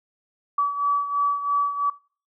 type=beating tone pair; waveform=sine; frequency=1145 / 1148 Hz; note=D6 / D6; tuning=-44 / -40 cents; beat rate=3 Hz; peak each=-21 / -26 dBFS; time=0.58-1.9 s; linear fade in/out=5 ms; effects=noise-tail reverb RT60 0.4 s tail -22 dB re dry